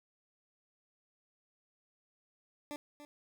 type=tone with echo; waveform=20% pulse; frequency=293.7 Hz; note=D4; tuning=in tune; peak=-35 dBFS; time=2.71-2.76 s; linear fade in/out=0 ms; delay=290 ms; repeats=1; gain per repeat=-10 dB; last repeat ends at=3.05 s; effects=none